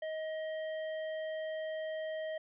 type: tone with tanh clipping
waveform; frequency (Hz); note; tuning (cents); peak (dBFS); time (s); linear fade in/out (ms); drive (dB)
sine; 630; D#5; +21; -38; 0.02-2.38; 5; 14
effects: resampled to 8000 Hz